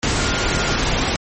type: tone in noise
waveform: sine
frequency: 1412 Hz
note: F6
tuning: 19 cents sharp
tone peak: -27 dBFS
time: 0.18-0.75 s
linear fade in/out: 0 ms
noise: pink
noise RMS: -19 dBFS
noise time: 0.03-1.16 s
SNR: -11 dB
effects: MP3 32 kbps